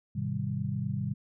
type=chord; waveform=sine; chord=Ab major seventh; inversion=none; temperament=equal with one note detuned; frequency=103.83 / 127.68 / 155.56 / 196 Hz; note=Ab2 / C3 / Eb3 / G3; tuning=0 / -42 / 0 / 0 cents; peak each=-36 / -33 / -36 / -35 dBFS; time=0.15-1.14 s; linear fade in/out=10 ms; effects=none